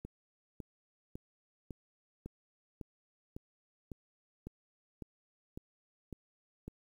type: click train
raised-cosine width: 3 ms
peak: -30 dBFS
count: 13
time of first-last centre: 0.05-6.68 s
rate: 1.81 Hz
effects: 10-bit

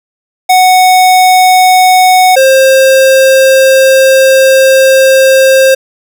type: tone pair in turn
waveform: square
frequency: 740 / 530.9 Hz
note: F#5 / C5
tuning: 0 / +25 cents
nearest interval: tritone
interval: 575 cents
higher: first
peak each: -3 dBFS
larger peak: neither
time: 0.49-2.36 / 2.36-5.75 s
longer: second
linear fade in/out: 10 ms
effects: none

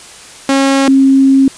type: tone pair in turn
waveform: sawtooth / sine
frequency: 272.5 / 269.5 Hz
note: C#4 / C#4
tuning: -29 / -49 cents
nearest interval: unison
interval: 20 cents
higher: first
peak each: -4 dBFS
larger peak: neither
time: 0.49-0.88 / 0.88-1.48 s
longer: second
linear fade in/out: 2 ms
effects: white hiss -34 dBFS RMS until 1.57 s + resampled to 22050 Hz

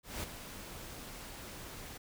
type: noise with ADSR envelope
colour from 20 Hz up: pink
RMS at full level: -38 dBFS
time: 0.03-1.98 s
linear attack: 200 ms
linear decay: 18 ms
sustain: -9 dB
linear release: 11 ms
effects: none

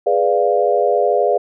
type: chord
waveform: sine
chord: G# diminished seventh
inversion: none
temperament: equal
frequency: 415.3 / 493.9 / 587.3 / 698.5 Hz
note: G#4 / B4 / D5 / F5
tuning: 0 / 0 / 0 / 0 cents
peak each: -18 dBFS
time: 0.06-1.38 s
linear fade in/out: 10 ms
effects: none

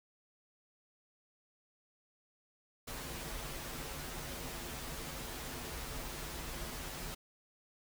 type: noise with comb filter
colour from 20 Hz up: pink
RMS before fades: -43 dBFS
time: 2.87-7.15 s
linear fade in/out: 10 ms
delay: 10 ms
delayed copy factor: -0.65
effects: none

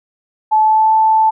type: tone with pitch glide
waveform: sine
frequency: 866 to 878.1 Hz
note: A5 to A5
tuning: -28 to -4 cents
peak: -8 dBFS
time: 0.51-1.31 s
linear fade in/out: 20 ms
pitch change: +24 cents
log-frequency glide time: 0.61-0.92 s
effects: none

